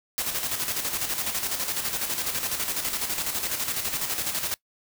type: noise with tremolo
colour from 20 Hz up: white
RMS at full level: -27 dBFS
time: 0.18-4.54 s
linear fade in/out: 0 ms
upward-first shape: square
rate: 12 Hz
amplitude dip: 50%
effects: noise-tail reverb RT60 0.1 s tail -22 dB re dry